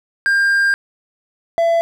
triangle tone pair in turn, 1600 / 670.8 Hz, G6 / E5, +35 / +30 cents, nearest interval octave + minor third, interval 1505 cents, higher first, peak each -10 dBFS, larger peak neither, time 0.26-0.74 / 1.58-1.81 s, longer first, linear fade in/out 0 ms, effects none

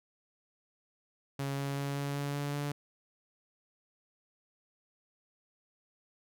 sawtooth tone with pitch steps, 138.59 / 139.55 / 140.52 / 141.5 / 142.49 / 143.48 / 144.48 Hz, C#3 / C#3 / C#3 / C#3 / C#3 / D3 / D3, 0 / +12 / +24 / +36 / +48 / -40 / -28 cents, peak -29 dBFS, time 1.39-2.72 s, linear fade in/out 5 ms, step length 190 ms, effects none

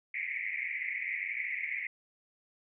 pink band-pass noise, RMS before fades -36 dBFS, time 0.14-1.87 s, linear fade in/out 5 ms, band 2000 to 2300 Hz, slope 96 dB/octave, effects none

